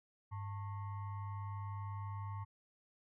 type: tone with frequency modulation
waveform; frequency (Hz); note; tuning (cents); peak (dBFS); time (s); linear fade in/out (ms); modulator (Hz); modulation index
sine; 100; G2; +35; -40; 0.31-2.45; 20; 994; 0.59
effects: none